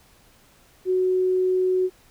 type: tone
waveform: sine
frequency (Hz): 370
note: F#4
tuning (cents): 0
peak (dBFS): -18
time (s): 0.85-1.9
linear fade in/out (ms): 50
effects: pink hiss -56 dBFS RMS until 2.1 s